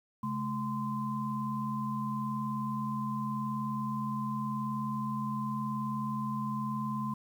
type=tone cluster; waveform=sine; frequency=135.5 / 214.6 / 1033 Hz; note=C#3 / A3 / C6; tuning=-39 / -43 / -22 cents; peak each=-38 / -34 / -36 dBFS; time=0.23-7.14 s; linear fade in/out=5 ms; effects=10-bit